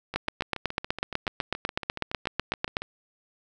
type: two click trains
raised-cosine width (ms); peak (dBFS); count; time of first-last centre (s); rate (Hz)
0.3; -18 / -9; 20 / 22; 0.14-2.82 / 0.16-2.769; 7.09 / 8.05
effects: none